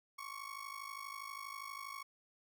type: ring-modulated tone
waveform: 30% pulse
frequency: 1108.7 Hz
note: C#6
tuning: in tune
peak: -39 dBFS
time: 0.18-2.03 s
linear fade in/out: 10 ms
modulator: 26.2 Hz
effects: none